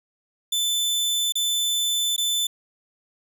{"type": "tone with dropouts", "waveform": "sawtooth", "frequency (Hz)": 3520, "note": "A7", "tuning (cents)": 0, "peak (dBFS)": -18, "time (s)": [0.52, 2.47], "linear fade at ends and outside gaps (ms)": 5, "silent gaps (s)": [[1.323, 1.354], [2.164, 2.179]], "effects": []}